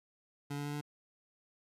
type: tone with pitch steps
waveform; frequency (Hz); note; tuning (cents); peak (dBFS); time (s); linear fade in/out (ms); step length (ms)
25% pulse; 143.4 / 144.56 / 145.74 / 146.92; D3 / D3 / D3 / D3; -41 / -27 / -13 / +1; -33; 0.5-0.812; 10; 78
effects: resampled to 32000 Hz

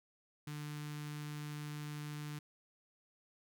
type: tone with notch filter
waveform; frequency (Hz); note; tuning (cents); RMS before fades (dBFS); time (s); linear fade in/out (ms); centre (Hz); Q
sawtooth; 148.9; D3; +24; -44; 0.47-2.39; 5; 580; 0.68
effects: none

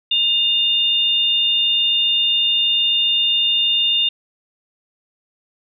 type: tone pair together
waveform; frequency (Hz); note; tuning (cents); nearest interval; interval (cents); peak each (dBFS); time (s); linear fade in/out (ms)
sine; 2821 / 3614; F7 / A7; +17 / +46; major third; 429; -17; 0.11-4.09; 5
effects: none

